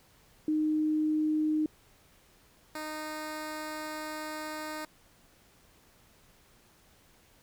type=tone pair in turn; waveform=sine / 10% pulse; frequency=308.2 / 308.2 Hz; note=D#4 / D#4; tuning=-16 / -16 cents; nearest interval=unison; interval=0 cents; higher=neither; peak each=-25 / -28 dBFS; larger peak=first; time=0.48-1.66 / 2.75-4.85 s; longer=second; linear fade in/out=2 ms; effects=pink hiss -62 dBFS RMS until 7.42 s